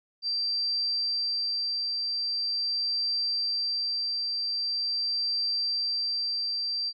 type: tone with tremolo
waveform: sine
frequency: 4699 Hz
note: D8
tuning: in tune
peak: -25 dBFS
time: 0.22-6.93 s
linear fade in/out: 50 ms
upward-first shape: triangle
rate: 0.43 Hz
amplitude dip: 25%
effects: none